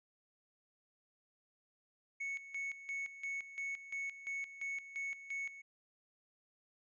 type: tone with tremolo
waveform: triangle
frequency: 2211 Hz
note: C#7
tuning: 5 cents flat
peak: -36 dBFS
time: 2.2-5.62 s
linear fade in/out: 10 ms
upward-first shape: square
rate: 2.9 Hz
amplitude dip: 75%
effects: resampled to 16000 Hz